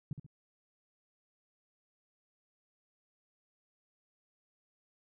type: tone with echo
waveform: sine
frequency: 143.5 Hz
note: D3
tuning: 40 cents flat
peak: -32 dBFS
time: 0.11-0.13 s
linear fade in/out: 2 ms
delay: 67 ms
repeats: 2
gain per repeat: -8 dB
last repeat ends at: 0.264 s
effects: none